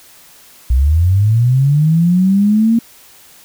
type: linear sweep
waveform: sine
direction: up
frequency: 59 to 233.1 Hz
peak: -8 dBFS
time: 0.7-2.79 s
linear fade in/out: 5 ms
effects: white hiss -43 dBFS RMS until 3.44 s